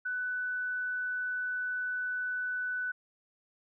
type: tone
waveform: sine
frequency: 1494 Hz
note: F#6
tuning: 16 cents sharp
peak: -31 dBFS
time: 0.05-2.92 s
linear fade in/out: 10 ms
effects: none